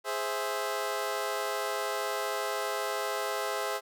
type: chord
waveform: 20% pulse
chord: Ab augmented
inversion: none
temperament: equal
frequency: 415.3 / 523.3 / 659.3 Hz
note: Ab4 / C5 / E5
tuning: 0 / 0 / 0 cents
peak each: -30 dBFS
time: 0.04-3.81 s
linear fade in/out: 50 ms
effects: none